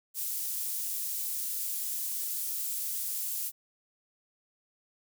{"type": "high-pass noise", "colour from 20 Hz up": "pink", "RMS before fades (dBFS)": -34, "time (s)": [0.14, 3.52], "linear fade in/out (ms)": 50, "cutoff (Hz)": 11000, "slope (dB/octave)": 12, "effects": []}